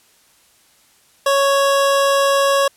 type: tone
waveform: 25% pulse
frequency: 554.4 Hz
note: C#5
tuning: in tune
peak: -9 dBFS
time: 1.26-2.68 s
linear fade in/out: 5 ms
effects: white hiss -54 dBFS RMS until 2.76 s + low-pass 12000 Hz 12 dB/octave